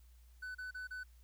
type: tone bursts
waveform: triangle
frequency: 1500 Hz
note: F#6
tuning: 23 cents sharp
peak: -40 dBFS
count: 4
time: 0.42-1.036 s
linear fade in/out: 10 ms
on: 130 ms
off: 32 ms
effects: added 60 Hz sine -58 dBFS peak until 1.23 s + white hiss -73 dBFS RMS until 1.23 s